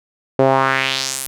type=tone with band-pass filter sweep; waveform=sawtooth; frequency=133.5 Hz; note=C3; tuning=35 cents sharp; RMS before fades=-17 dBFS; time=0.39-1.27 s; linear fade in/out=2 ms; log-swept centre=480 to 12000 Hz; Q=2.2; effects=none